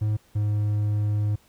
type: tone pair in turn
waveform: triangle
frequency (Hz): 106.5 / 104.61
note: G#2 / G#2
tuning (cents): +44 / +13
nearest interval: unison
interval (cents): 31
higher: first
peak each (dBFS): -19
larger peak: neither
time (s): 0.01-0.17 / 0.35-1.36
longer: second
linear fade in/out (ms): 10
effects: pink hiss -60 dBFS RMS until 1.48 s